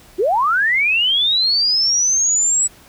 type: linear sweep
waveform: sine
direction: up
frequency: 327.6 to 7902 Hz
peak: -13 dBFS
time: 0.18-2.68 s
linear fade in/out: 20 ms
effects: pink hiss -46 dBFS RMS until 2.88 s